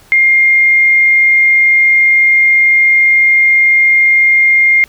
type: tone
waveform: sine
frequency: 2119 Hz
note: C7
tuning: 21 cents sharp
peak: -5 dBFS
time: 0.12-4.84 s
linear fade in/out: 0 ms
effects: pink hiss -44 dBFS RMS until 4.88 s